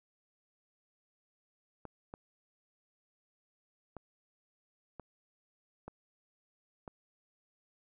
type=clicks; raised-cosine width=1 ms; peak=-30 dBFS; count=6; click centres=1.853 / 2.139 / 3.967 / 4.997 / 5.88 / 6.878 s; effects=none